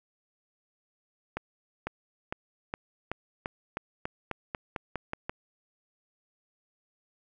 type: accelerating click train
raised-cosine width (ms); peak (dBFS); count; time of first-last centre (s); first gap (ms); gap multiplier
0.5; -17; 14; 1.37-5.295; 500; 0.91
effects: none